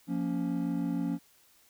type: chord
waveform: triangle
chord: Bb minor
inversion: second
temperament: just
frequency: 174.81 / 233.1 / 279.7 Hz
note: F3 / Bb3 / Db4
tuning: +2 / 0 / +16 cents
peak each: -31 / -33 / -30 dBFS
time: 0.07-1.19 s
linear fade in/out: 50 ms
effects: white hiss -63 dBFS RMS until 1.69 s